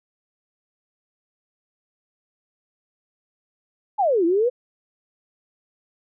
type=exponential two-way sweep; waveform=sine; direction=down then up; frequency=883 to 324.4 to 515 Hz; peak=-16 dBFS; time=3.98-4.5 s; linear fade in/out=20 ms; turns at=4.25 s; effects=none